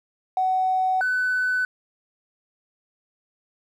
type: tone pair in turn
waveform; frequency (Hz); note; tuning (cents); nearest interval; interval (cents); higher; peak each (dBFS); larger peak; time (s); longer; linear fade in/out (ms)
triangle; 749 / 1502.8; F#5 / F#6; +21 / +26; octave; 1205; second; -15 / -17; first; 0.37-1.01 / 1.01-1.65; neither; 2
effects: tanh soft clip ceiling -17 dBFS